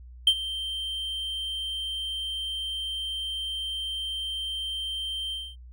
triangle tone with ADSR envelope, 3136 Hz, G7, in tune, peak -12 dBFS, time 0.27-5.56 s, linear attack 4 ms, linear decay 63 ms, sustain -16 dB, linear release 240 ms, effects added 61 Hz sine -43 dBFS peak until 5.72 s

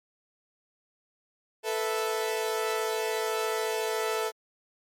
sawtooth chord, A suspended second, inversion none, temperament equal, 440 / 493.9 / 659.3 Hz, A4 / B4 / E5, 0 / 0 / 0 cents, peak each -25 / -31 / -31 dBFS, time 1.63-4.32 s, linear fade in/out 50 ms, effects MP3 64 kbps

